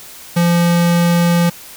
square tone, 172.1 Hz, F3, 25 cents flat, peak -11 dBFS, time 0.36-1.5 s, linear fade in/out 10 ms, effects white hiss -36 dBFS RMS until 1.76 s

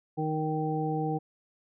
harmonic tone, 155.8 Hz, D#3, 3 cents sharp, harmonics 1 / 2 / 3 / 5, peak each -31 / -33 / -34 / -33 dBFS, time 0.17-1.19 s, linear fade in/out 20 ms, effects none

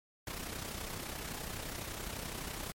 pink noise with amplitude modulation, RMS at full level -39 dBFS, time 0.27-2.72 s, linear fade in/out 2 ms, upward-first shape sine, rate 31.8 Hz, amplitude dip 55%, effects MP3 64 kbps

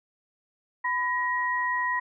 sine tone pair together, 1000 / 1894.8 Hz, B5 / A#6, +21 / +28 cents, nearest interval major seventh, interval 1107 cents, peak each -27 dBFS, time 0.84-2 s, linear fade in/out 10 ms, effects none

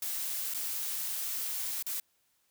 blue noise with dropouts, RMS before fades -35 dBFS, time 0.02-2 s, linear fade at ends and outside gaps 2 ms, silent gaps 0.539-0.545 / 1.826-1.865 s, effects white hiss -73 dBFS RMS until 2.5 s

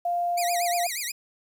sine tone, 698.5 Hz, F5, in tune, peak -23 dBFS, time 0.05-0.87 s, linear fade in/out 5 ms
10% pulse tone with vibrato, 2160 Hz, C#7, 45 cents flat, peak -20 dBFS, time 0.37-1.12 s, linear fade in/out 10 ms, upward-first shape sine, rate 8.4 Hz, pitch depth 240 cents each way
effects 9-bit

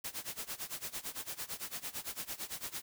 white noise with tremolo, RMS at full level -39 dBFS, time 0.04-2.82 s, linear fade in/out 5 ms, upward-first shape sine, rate 8.9 Hz, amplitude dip 90%, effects none

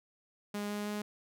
sawtooth tone with pitch steps, 205.8 / 207.1 / 208.4 Hz, G#3 / G#3 / G#3, -16 / -5 / +6 cents, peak -31 dBFS, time 0.54-1.02 s, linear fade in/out 5 ms, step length 160 ms, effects none

